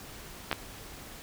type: clicks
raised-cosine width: 0.3 ms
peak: -12 dBFS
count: 2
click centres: 0.514 / 0.528 s
effects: pink hiss -46 dBFS RMS until 1.22 s